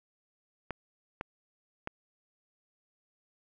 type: clicks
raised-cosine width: 0.5 ms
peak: -20 dBFS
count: 3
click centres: 0.707 / 1.211 / 1.874 s
effects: none